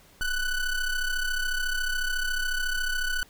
square ring-modulated tone, 750 Hz, F#5, 23 cents sharp, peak -23 dBFS, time 0.21-3.23 s, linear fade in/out 0 ms, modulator 733 Hz, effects pink hiss -56 dBFS RMS until 3.29 s

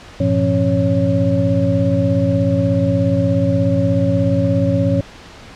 sine tone cluster, 99.8 / 116.5 / 172.4 / 272 / 557 Hz, G2 / A#2 / F3 / C#4 / C#5, +32 / -1 / -22 / -33 / +8 cents, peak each -19 dBFS, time 0.2-5.01 s, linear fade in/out 5 ms, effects pink hiss -38 dBFS RMS until 5.55 s + low-pass 5000 Hz 12 dB/octave

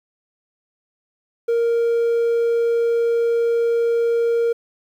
triangle tone, 466.2 Hz, A#4, in tune, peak -13 dBFS, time 1.48-4.53 s, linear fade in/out 10 ms, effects tanh soft clip ceiling -9 dBFS + 9-bit

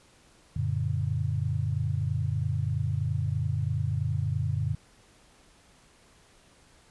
sine chord, Gb augmented, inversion none, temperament just, 92.5 / 115.62 / 144.53 Hz, Gb2 / Bb2 / D3, 0 / -14 / -27 cents, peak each -30 dBFS, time 0.56-4.75 s, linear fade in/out 5 ms, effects pink hiss -59 dBFS RMS until 6.9 s + resampled to 24000 Hz

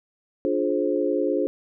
sine chord, D half-diminished seventh, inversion none, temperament just, 293.7 / 352.4 / 422.9 / 528.6 Hz, D4 / F4 / Ab4 / C5, 0 / +16 / +31 / +18 cents, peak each -26 dBFS, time 0.45-1.47 s, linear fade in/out 0 ms, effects none

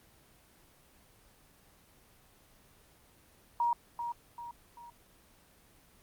sine tone with echo, 947 Hz, A#5, 27 cents sharp, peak -26 dBFS, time 3.6-3.73 s, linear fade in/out 2 ms, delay 390 ms, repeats 3, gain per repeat -7 dB, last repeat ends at 4.9 s, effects pink hiss -62 dBFS RMS until 6.02 s + Opus 24 kbps

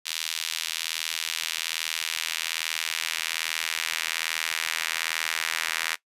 sawtooth tone with high-pass filter sweep, 81.2 Hz, E2, 26 cents flat, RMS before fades -30 dBFS, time 0.05-5.96 s, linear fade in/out 20 ms, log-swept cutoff 3300 to 1900 Hz, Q 1.4, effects noise-tail reverb RT60 0.1 s tail -18 dB re dry + resampled to 32000 Hz

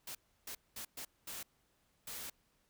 white noise bursts at uneven times, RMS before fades -45 dBFS, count 6, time 0.07-0.15 / 0.47-0.55 / 0.76-0.85 / 0.97-1.05 / 1.27-1.43 / 2.07-2.3 s, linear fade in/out 5 ms, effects pink hiss -75 dBFS RMS until 2.69 s

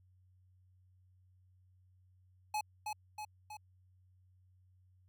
square tone with echo, 849 Hz, G#5, 38 cents sharp, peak -34 dBFS, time 2.54-2.61 s, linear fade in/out 5 ms, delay 320 ms, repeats 3, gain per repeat -4 dB, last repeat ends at 3.57 s, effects added 92 Hz sine -64 dBFS peak until 5.08 s

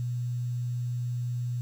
sine tone with quantisation, 121.8 Hz, B2, 24 cents flat, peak -28 dBFS, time 0-1.61 s, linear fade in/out 0 ms, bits 9, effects none

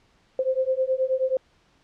sine beating tone pair, 517 / 526.4 Hz, C5 / C5, -21 / +10 cents, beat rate 9.4 Hz, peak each -24 / -24 dBFS, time 0.39-1.37 s, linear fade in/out 2 ms, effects pink hiss -62 dBFS RMS until 1.83 s + low-pass 5000 Hz 12 dB/octave

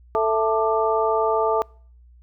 harmonic tone with a mistuned harmonic, 221 Hz, A3, 8 cents sharp, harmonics 2 / 3 / 4 / 5, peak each -21 / -23 / -24 / -25 dBFS, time 0.15-1.62 s, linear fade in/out 0 ms, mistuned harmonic 5, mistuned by +120 cents, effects noise-tail reverb RT60 0.5 s tail -26 dB re dry + added 60 Hz sine -47 dBFS peak until 2.22 s

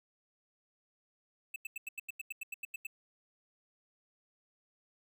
square tone bursts, 2628 Hz, E7, 6 cents flat, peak -38 dBFS, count 13, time 1.54-2.869 s, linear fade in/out 5 ms, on 21 ms, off 88 ms, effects none

